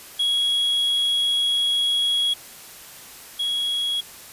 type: tone pair in turn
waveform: triangle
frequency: 3322 / 3322 Hz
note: G#7 / G#7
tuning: 0 / 0 cents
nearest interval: unison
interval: 0 cents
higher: neither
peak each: -17 / -20 dBFS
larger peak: first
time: 0.19-2.34 / 3.39-4.01 s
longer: first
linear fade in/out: 10 ms
effects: white hiss -42 dBFS RMS until 4.32 s + resampled to 32000 Hz